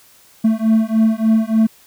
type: beating tone pair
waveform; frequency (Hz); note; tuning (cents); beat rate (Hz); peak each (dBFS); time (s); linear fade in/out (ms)
triangle; 220 / 223.4; A3 / A3; 0 / +27; 3.4; -13; 0.44-1.67; 10
effects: white hiss -49 dBFS RMS until 1.86 s